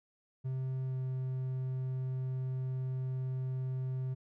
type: tone with pitch glide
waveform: triangle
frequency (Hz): 130.81 to 129.83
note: C3 to C3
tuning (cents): 0 to -13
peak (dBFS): -31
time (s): 0.44-4.15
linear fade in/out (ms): 20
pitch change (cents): -13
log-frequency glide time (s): 0.86-0.95
effects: none